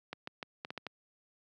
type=clicks; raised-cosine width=0.3 ms; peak=-23 dBFS; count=7; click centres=0.13 / 0.274 / 0.428 / 0.649 / 0.705 / 0.777 / 0.867 s; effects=high-pass 150 Hz 12 dB/octave